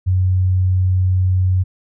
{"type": "tone", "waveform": "sine", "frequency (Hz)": 92.5, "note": "F#2", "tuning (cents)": 0, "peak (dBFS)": -12, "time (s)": [0.06, 1.64], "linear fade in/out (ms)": 20, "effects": []}